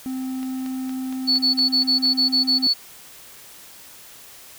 triangle tone, 260 Hz, C4, 11 cents flat, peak -23 dBFS, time 0.06-2.67 s, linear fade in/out 0 ms
click train, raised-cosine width 0.2 ms, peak -22 dBFS, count 8, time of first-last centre 0.43-2.054 s, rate 4.31 Hz
sine tone bursts, 4435 Hz, C#8, in tune, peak -15 dBFS, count 10, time 1.27-2.74 s, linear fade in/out 20 ms, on 120 ms, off 30 ms
effects white hiss -44 dBFS RMS until 4.58 s

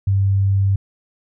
sine tone, 98 Hz, G2, in tune, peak -13 dBFS, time 0.07-0.76 s, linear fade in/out 5 ms, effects none

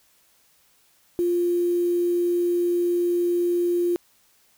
sine tone with quantisation, 349.2 Hz, F4, in tune, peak -19 dBFS, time 1.19-3.96 s, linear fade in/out 0 ms, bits 7, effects white hiss -61 dBFS RMS until 4.57 s

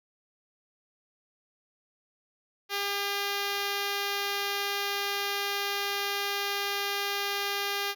5% pulse tone with notch filter, 402.1 Hz, G4, 44 cents sharp, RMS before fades -31 dBFS, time 2.69-7.95 s, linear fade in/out 50 ms, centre 8900 Hz, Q 1.5, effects none

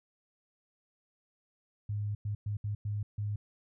sine tone bursts at uneven times, 103.83 Hz, G#2, in tune, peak -31 dBFS, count 6, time 1.89-2.15 / 2.25-2.35 / 2.46-2.57 / 2.64-2.75 / 2.85-3.03 / 3.18-3.36 s, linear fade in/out 5 ms, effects none

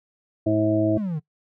harmonic tone, 107.4 Hz, A2, 41 cents flat, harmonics 1 / 2 / 3 / 5 / 6, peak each -26 / -30 / -20 / -30 / -24 dBFS, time 0.46-0.98 s, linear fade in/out 10 ms
triangle exponential sweep, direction down, 233.1 to 144.1 Hz, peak -22 dBFS, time 0.96-1.2 s, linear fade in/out 20 ms
effects noise-tail reverb RT60 0.1 s tail -21 dB re dry

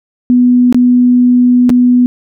sine tone with dropouts, 246.9 Hz, B3, in tune, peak -4 dBFS, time 0.3-2.06 s, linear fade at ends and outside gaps 0 ms, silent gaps 0.726-0.745 / 1.694-1.701 s, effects none

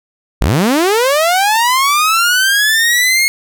sawtooth linear sweep, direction up, 35.48 to 2174 Hz, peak -6 dBFS, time 0.41-3.28 s, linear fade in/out 0 ms, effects none

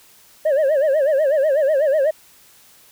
sine tone with vibrato, 580 Hz, D5, 22 cents flat, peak -11 dBFS, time 0.45-2.11 s, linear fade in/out 10 ms, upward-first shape sine, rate 8.1 Hz, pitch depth 160 cents each way, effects tanh soft clip ceiling -13 dBFS + white hiss -50 dBFS RMS until 2.91 s

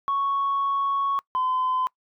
sine tone pair in turn, 1108.7 / 1022.5 Hz, C#6 / C6, 0 / -40 cents, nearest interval minor second, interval 140 cents, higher first, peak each -20 dBFS, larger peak neither, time 0.08-1.19 / 1.35-1.87 s, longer first, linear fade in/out 0 ms, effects noise-tail reverb RT60 0.1 s tail -25 dB re dry + tanh soft clip ceiling -18 dBFS

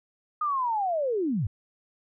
sine linear sweep, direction down, 1244.5 to 84 Hz, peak -24 dBFS, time 0.41-1.47 s, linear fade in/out 5 ms, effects none

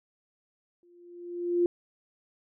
sine tone with exponential growth, 349.2 Hz, F4, in tune, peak -19 dBFS, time 0.83-1.66 s, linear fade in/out 1 ms, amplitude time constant 180 ms, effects none

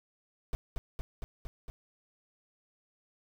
brown noise with echo, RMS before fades -31 dBFS, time 0.53-0.55 s, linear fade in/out 0 ms, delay 230 ms, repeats 5, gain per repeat -2 dB, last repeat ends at 1.7 s, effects none

